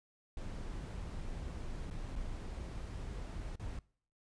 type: noise with dropouts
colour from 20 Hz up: brown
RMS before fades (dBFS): -42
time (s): 0.37-3.79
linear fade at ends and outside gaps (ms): 2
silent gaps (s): 1.902-1.909 / 2.156-2.16 / 3.557-3.596
effects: noise-tail reverb RT60 0.5 s tail -22 dB re dry + resampled to 22050 Hz